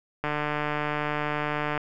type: click train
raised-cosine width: 0.5 ms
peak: -13 dBFS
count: 230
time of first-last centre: 0.24-1.777 s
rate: 149 Hz
effects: none